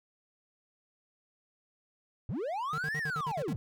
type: linear two-way sweep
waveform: triangle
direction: up then down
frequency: 83.7 to 1921 to 83.7 Hz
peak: -30 dBFS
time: 2.29-3.56 s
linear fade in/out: 0 ms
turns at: 2.98 s
type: tone bursts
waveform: square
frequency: 151.8 Hz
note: D#3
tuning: 42 cents flat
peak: -37 dBFS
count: 8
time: 2.73-3.53 s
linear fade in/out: 2 ms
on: 51 ms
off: 56 ms
effects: none